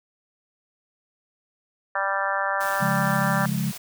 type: harmonic tone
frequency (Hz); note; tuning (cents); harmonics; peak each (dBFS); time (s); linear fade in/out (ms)
196; G3; 0; 3 / 4 / 5 / 6 / 7 / 8 / 9; -30 / -30 / -30 / -30 / -30 / -30 / -30; 1.95-3.46; 5
type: noise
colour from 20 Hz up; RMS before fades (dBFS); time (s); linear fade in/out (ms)
white; -37; 2.6-3.78; 10
type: chord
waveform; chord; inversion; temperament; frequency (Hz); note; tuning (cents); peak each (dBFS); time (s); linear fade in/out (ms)
sine; Db major; none; equal; 138.59 / 174.61 / 207.7; Db3 / F3 / Ab3; 0 / 0 / 0; -27; 2.8-3.72; 20
effects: none